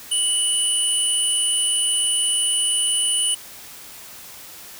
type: tone pair together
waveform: sine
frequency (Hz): 2960 / 9397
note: F#7 / D9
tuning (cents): 0 / 0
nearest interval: octave + minor sixth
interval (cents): 2000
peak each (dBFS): -21 / -20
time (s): 0.11-3.35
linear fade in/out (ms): 10
effects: white hiss -40 dBFS RMS until 4.79 s